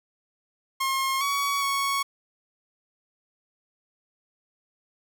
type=tone with pitch steps; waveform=sawtooth; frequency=1072 / 1126 / 1110 Hz; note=C6 / C#6 / C#6; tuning=+42 / +27 / +2 cents; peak=-20 dBFS; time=0.8-2.03 s; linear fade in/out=10 ms; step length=410 ms; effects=none